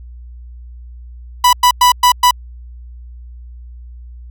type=tone bursts at uneven times; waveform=45% pulse; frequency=987.8 Hz; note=B5; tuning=in tune; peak=-6 dBFS; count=5; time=1.44-1.53 / 1.63-1.71 / 1.81-1.92 / 2.03-2.12 / 2.23-2.31 s; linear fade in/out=5 ms; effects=added 60 Hz sine -31 dBFS peak until 4.3 s